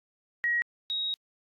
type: tone pair in turn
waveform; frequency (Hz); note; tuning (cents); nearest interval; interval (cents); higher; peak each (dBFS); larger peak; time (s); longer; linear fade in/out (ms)
sine; 1900 / 3789; A#6 / A#7; +33 / +27; octave; 1194; second; -24 / -28; first; 0.44-0.62 / 0.9-1.14; second; 0
effects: AAC 64 kbps